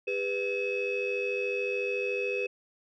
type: tone cluster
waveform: sine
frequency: 401.6 / 495.4 / 2572 Hz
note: G4 / B4 / E7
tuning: +42 / +5 / -43 cents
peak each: -31 dBFS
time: 0.07-2.47 s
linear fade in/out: 10 ms
effects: tanh soft clip ceiling -23 dBFS